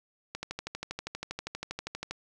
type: click train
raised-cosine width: 0.2 ms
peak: -18 dBFS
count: 23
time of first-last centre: 0.35-2.11 s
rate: 12.5 Hz
effects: none